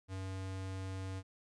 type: tone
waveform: square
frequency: 95 Hz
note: F#2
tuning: 46 cents sharp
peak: -40 dBFS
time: 0.08-1.23 s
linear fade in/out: 50 ms
effects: resampled to 22050 Hz